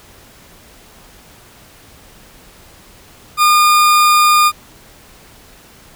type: tone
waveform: 40% pulse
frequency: 1214 Hz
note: D#6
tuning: 43 cents flat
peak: -7 dBFS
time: 3.37-4.52 s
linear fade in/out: 50 ms
effects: pink hiss -43 dBFS RMS until 5.95 s